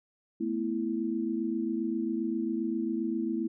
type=chord; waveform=sine; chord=A suspended second; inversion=none; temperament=just; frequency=220 / 247.5 / 330 Hz; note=A3 / B3 / E4; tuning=0 / +4 / +2 cents; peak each=-33 / -34 / -31 dBFS; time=0.4-3.48 s; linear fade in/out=10 ms; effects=none